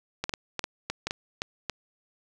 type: clicks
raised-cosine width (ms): 0.2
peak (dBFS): -12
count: 10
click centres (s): 0.24 / 0.294 / 0.338 / 0.593 / 0.641 / 0.9 / 1.07 / 1.109 / 1.419 / 1.697
effects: none